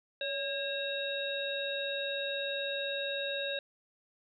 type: harmonic tone with a mistuned harmonic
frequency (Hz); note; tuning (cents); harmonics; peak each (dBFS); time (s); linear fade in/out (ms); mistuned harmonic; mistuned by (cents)
541; C#5; -42; 1 / 3 / 5 / 7; -36 / -40 / -41 / -37; 0.21-3.59; 2; 1; +66
effects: none